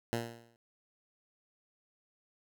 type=tone with exponential decay; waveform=10% pulse; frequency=116.8 Hz; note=A#2; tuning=4 cents sharp; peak=-21 dBFS; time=0.13-0.56 s; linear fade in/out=0 ms; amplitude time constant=93 ms; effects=none